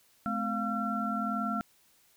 sine tone cluster, 214.1 / 255.6 / 698 / 1355 Hz, A3 / C4 / F5 / E6, -47 / -40 / -1 / +47 cents, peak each -33 / -37 / -37 / -33 dBFS, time 0.26-1.61 s, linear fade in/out 0 ms, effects white hiss -65 dBFS RMS until 2.16 s

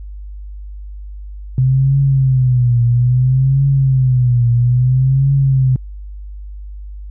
sine tone with vibrato, 128.2 Hz, C3, 35 cents flat, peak -9 dBFS, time 1.58-5.76 s, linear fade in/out 2 ms, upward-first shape triangle, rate 0.6 Hz, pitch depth 140 cents each way, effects added 50 Hz sine -27 dBFS peak until 7.1 s

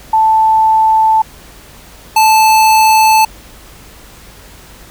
sine / square tone pair in turn, 880 / 875.4 Hz, A5 / A5, 0 / -9 cents, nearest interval unison, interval 9 cents, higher first, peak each -6 dBFS, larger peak neither, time 0.13-1.22 / 2.16-3.25 s, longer neither, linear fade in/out 5 ms, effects added 50 Hz sine -41 dBFS peak until 4.9 s + pink hiss -38 dBFS RMS until 4.9 s

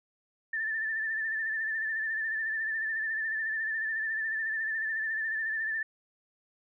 sine tone with vibrato, 1772 Hz, A6, 12 cents sharp, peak -29 dBFS, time 0.53-5.83 s, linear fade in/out 5 ms, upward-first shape sine, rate 14 Hz, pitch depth 46 cents each way, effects none

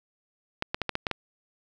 clicks, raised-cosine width 0.3 ms, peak -11 dBFS, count 7, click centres 0.624 / 0.745 / 0.817 / 0.893 / 0.954 / 1.068 / 1.113 s, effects none

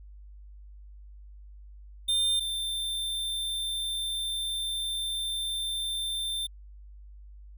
square tone pair in turn, 3600 / 3577 Hz, A7 / A7, +39 / +28 cents, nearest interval unison, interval 11 cents, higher first, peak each -24 / -30 dBFS, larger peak first, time 2.08-2.4 / 2.4-6.47 s, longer second, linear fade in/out 10 ms, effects added 50 Hz sine -45 dBFS peak until 7.57 s

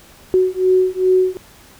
sine beating tone pair, 370 / 372.5 Hz, F#4 / F#4, 0 / +12 cents, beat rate 2.5 Hz, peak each -15 dBFS, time 0.34-1.37 s, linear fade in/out 0 ms, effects pink hiss -45 dBFS RMS until 1.79 s

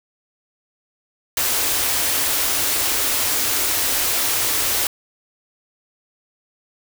white band-stop noise, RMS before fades -20 dBFS, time 1.37-4.87 s, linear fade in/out 2 ms, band 130 to 240 Hz, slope 96 dB/octave, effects none

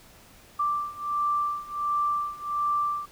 sine beating tone pair, 1174.7 / 1176.1 Hz, D6 / D6, 0 / +2 cents, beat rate 1.4 Hz, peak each -29 / -27 dBFS, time 0.59-3.06 s, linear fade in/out 10 ms, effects pink hiss -53 dBFS RMS until 3.11 s

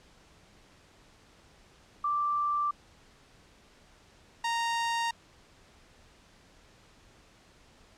sine / sawtooth tone pair in turn, 1174.7 / 928.9 Hz, D6 / A#5, 0 / -6 cents, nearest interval major third, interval 406 cents, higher first, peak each -26 / -24 dBFS, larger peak second, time 2.04-2.71 / 4.44-5.11 s, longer neither, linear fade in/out 5 ms, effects pink hiss -59 dBFS RMS until 7.97 s + low-pass 7000 Hz 12 dB/octave

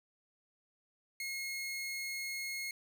sawtooth tone, 2160 Hz, C#7, 45 cents flat, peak -34 dBFS, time 1.2-2.71 s, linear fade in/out 2 ms, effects none

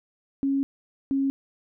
sine tone pair in turn, 274.6 / 272.9 Hz, C#4 / C#4, -16 / -27 cents, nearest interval unison, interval 11 cents, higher first, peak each -21 dBFS, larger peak neither, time 0.43-0.63 / 1.11-1.3 s, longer first, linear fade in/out 0 ms, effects none

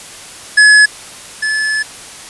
square tone pair in turn, 1699 / 1728.7 Hz, G#6 / A6, +39 / -31 cents, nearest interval unison, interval 30 cents, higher second, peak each -4 / -14 dBFS, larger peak first, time 0.57-0.86 / 1.42-1.83 s, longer second, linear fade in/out 10 ms, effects white hiss -32 dBFS RMS until 2.29 s + resampled to 24000 Hz

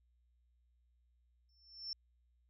sine tone with exponential growth, 5380 Hz, E8, 34 cents sharp, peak -37 dBFS, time 1.49-1.93 s, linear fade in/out 1 ms, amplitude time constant 95 ms, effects added 60 Hz sine -70 dBFS peak until 2.49 s

